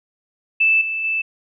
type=tone with level steps; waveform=sine; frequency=2637 Hz; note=E7; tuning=in tune; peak=-12 / -21 / -18 dBFS; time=0.6-1.22 s; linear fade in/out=10 ms; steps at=0.81 / 1.04 s; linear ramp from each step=5 ms; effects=none